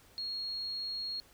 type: tone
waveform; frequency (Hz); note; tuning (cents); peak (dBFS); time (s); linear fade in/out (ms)
sine; 4294; C8; +44; -35; 0.18-1.2; 0
effects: pink hiss -61 dBFS RMS until 1.33 s